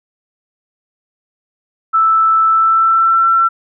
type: tone with pitch glide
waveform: sine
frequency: 1318.5 to 1347 Hz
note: E6 to E6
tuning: 0 to +37 cents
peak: -8 dBFS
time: 1.93-3.49 s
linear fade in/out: 20 ms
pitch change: +37 cents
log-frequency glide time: 2.48-3.24 s
effects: none